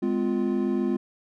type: chord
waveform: triangle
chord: F minor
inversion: first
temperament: equal with one note detuned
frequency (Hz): 207.7 / 255.4 / 349.2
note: Ab3 / C4 / F4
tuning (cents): 0 / -42 / 0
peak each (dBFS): -25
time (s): 0.02-0.97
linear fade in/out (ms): 10
effects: none